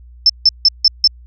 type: tone bursts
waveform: sine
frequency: 5290 Hz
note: E8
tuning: 5 cents sharp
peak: -5 dBFS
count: 5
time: 0.26-1.075 s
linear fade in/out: 2 ms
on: 35 ms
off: 160 ms
effects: added 60 Hz sine -37 dBFS peak until 1.26 s